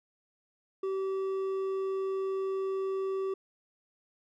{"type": "tone with hard clipping", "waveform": "sine", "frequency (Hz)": 384.8, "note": "G4", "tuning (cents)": -32, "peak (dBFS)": -31, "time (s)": [0.83, 3.34], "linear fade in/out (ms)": 5, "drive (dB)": 5, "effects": []}